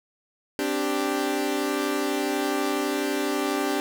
sawtooth chord, C suspended second, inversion none, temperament equal, 261.6 / 293.7 / 392 Hz, C4 / D4 / G4, 0 / 0 / 0 cents, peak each -27 / -23 / -24 dBFS, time 0.59-3.8 s, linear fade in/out 0 ms, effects none

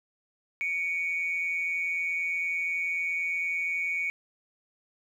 sine tone pair together, 2244 / 2413 Hz, C#7 / D7, +21 / +46 cents, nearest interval minor second, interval 125 cents, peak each -27 / -33 dBFS, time 0.61-4.1 s, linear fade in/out 0 ms, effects tanh soft clip ceiling -21 dBFS + 10-bit

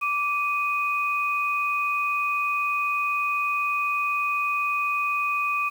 sine tone pair together, 1166 / 2494 Hz, D6 / D#7, -13 / +3 cents, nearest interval octave + minor second, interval 1316 cents, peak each -25 dBFS, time 0.01-5.7 s, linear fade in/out 20 ms, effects 8-bit

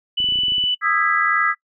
sine tone, 2979 Hz, F#7, 11 cents sharp, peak -17 dBFS, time 0.17-0.75 s, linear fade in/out 10 ms
clicks, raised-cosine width 3 ms, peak -25 dBFS, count 11, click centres 0.203 / 0.243 / 0.288 / 0.323 / 0.357 / 0.388 / 0.435 / 0.483 / 0.521 / 0.582 / 0.639 s
sine chord, E major seventh, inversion third, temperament just, 1236.1 / 1318.5 / 1648.1 / 1977.8 Hz, D#6 / E6 / G#6 / B6, -12 / 0 / -14 / +2 cents, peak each -21 dBFS, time 0.81-1.55 s, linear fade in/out 50 ms
effects noise-tail reverb RT60 0.1 s tail -23 dB re dry

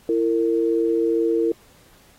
sine tone pair together, 334.9 / 457.1 Hz, E4 / A#4, +27 / -34 cents, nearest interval perfect fourth, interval 539 cents, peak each -20 dBFS, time 0.09-1.52 s, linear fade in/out 2 ms, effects pink hiss -54 dBFS RMS until 2.18 s + AAC 48 kbps

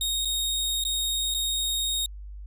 sawtooth tone with dropouts, 3729 Hz, A#7, in tune, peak -22 dBFS, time 0.01-2.06 s, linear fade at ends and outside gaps 2 ms, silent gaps 0.249-0.254 / 0.839-0.85 / 1.341-1.346 s, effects added 50 Hz sine -37 dBFS peak until 2.46 s

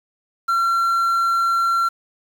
triangle tone with quantisation, 1364 Hz, F6, 41 cents flat, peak -14 dBFS, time 0.48-1.89 s, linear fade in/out 10 ms, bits 7, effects none

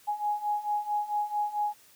sine beating tone pair, 830.6 / 835.1 Hz, G#5 / G#5, 0 / +9 cents, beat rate 4.5 Hz, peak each -32 / -29 dBFS, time 0.07-1.74 s, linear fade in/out 20 ms, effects white hiss -58 dBFS RMS until 1.95 s + high-pass 60 Hz 12 dB/octave

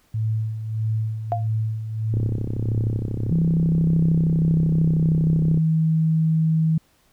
sine tone with tremolo, 110 Hz, A2, in tune, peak -19 dBFS, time 0.14-3.31 s, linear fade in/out 5 ms, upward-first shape sine, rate 1.6 Hz, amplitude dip 60%
sine tone with exponential decay, 698.5 Hz, F5, in tune, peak -16 dBFS, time 1.32-1.47 s, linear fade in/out 0 ms, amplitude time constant 32 ms
click train, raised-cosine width 3 ms, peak -15 dBFS, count 114, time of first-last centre 2.14-5.575 s, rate 32.9 Hz
sine tone with pitch glide, 164.81 to 159.93 Hz, E3 to D#3, 0 to +48 cents, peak -16 dBFS, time 3.31-6.78 s, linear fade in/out 5 ms, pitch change -52 cents, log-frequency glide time 3.46-5.15 s
effects pink hiss -61 dBFS RMS until 7.12 s

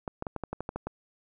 clicks, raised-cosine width 1 ms, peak -19 dBFS, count 10, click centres 0.078 / 0.224 / 0.268 / 0.363 / 0.437 / 0.53 / 0.606 / 0.691 / 0.76 / 0.87 s, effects none

